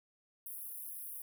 pink high-pass noise, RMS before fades -45 dBFS, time 0.46-1.22 s, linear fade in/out 2 ms, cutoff 9900 Hz, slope 96 dB/octave, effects none

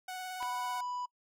sawtooth tone with vibrato, 740 Hz, F#5, in tune, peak -35 dBFS, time 0.08-0.81 s, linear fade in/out 5 ms, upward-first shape square, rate 18 Hz, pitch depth 11 cents each way
harmonic tone, 987.8 Hz, B5, in tune, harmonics 1 / 3 / 5 / 7, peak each -35 / -57 / -57 / -60 dBFS, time 0.4-1.06 s, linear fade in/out 10 ms
clicks, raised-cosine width 0.3 ms, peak -30 dBFS, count 2, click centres 0.426 / 0.429 s
effects noise-tail reverb RT60 0.1 s tail -24 dB re dry

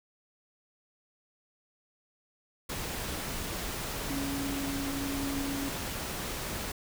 sine tone in noise, 277.2 Hz, C#4, in tune, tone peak -33 dBFS, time 4.1-5.69 s, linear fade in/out 5 ms, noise pink, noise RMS -36 dBFS, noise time 2.69-6.72 s, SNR 0 dB, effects none

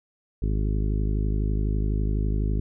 harmonic tone, 52 Hz, G#1, 3 cents sharp, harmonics 1 / 2 / 3 / 4 / 5 / 6 / 7 / 8, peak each -23 / -29 / -33 / -35 / -37 / -39 / -40 / -41 dBFS, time 0.42-2.6 s, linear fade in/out 5 ms, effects none

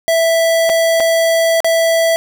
square tone with dropouts, 659.3 Hz, E5, in tune, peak -11 dBFS, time 0.08-2.16 s, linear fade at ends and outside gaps 0 ms, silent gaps 0.693-0.698 / 1-1.004 / 1.604-1.645 s, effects none

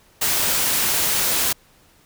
white noise, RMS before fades -20 dBFS, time 0.21-1.53 s, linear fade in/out 10 ms, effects pink hiss -55 dBFS RMS until 2.05 s

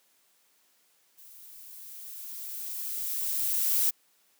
violet noise with level ramp, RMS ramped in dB -52 to -24 dBFS, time 1.17-3.91 s, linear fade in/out 20 ms, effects white hiss -67 dBFS RMS until 4.39 s + high-pass 200 Hz 12 dB/octave

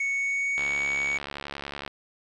triangle tone with pitch glide, 2218 to 2245 Hz, C#7 to C#7, 0 to +21 cents, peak -23 dBFS, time 0-1.18 s, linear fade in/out 5 ms, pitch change +21 cents, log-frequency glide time 0.13-0.86 s
click train, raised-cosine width 0.3 ms, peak -18 dBFS, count 93, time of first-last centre 0.58-1.878 s, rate 70.9 Hz
effects resampled to 22050 Hz + 9-bit

